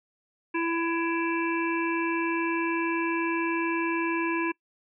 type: harmonic tone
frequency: 333.6 Hz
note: E4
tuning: 21 cents sharp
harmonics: 1 / 3 / 5 / 7 / 8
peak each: -27 / -32 / -34 / -35 / -36 dBFS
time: 0.54-4.52 s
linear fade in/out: 10 ms
effects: noise-tail reverb RT60 0.1 s tail -24 dB re dry